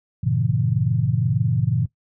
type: chord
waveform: sine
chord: G diminished seventh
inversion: none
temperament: equal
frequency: 98 / 116.54 / 138.59 / 164.81 Hz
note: G2 / Bb2 / Db3 / Fb3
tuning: 0 / 0 / 0 / 0 cents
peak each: -27 / -21 / -22 / -25 dBFS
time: 0.23-1.86 s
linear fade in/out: 10 ms
effects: noise-tail reverb RT60 0.1 s tail -17 dB re dry